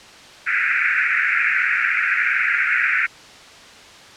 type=band-pass noise; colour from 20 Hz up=pink; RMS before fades=-19 dBFS; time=0.46-3.07 s; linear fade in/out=20 ms; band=1400 to 2500 Hz; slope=96 dB/octave; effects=white hiss -42 dBFS RMS until 4.16 s + low-pass 5000 Hz 12 dB/octave